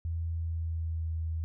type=tone with pitch glide; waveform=sine; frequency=82.8 to 81.05 Hz; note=E2 to E2; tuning=+8 to -29 cents; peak=-30 dBFS; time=0.05-1.44 s; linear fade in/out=0 ms; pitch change=-37 cents; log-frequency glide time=0.28-1.1 s; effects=none